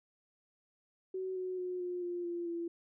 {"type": "tone with pitch steps", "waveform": "sine", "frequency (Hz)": [375.4, 369.2, 363, 357, 351.1, 345.2, 339.5], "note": ["F#4", "F#4", "F#4", "F4", "F4", "F4", "F4"], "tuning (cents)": [25, -4, -33, 38, 9, -20, -49], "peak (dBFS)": -35, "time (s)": [1.14, 2.68], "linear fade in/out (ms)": 5, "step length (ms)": 220, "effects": []}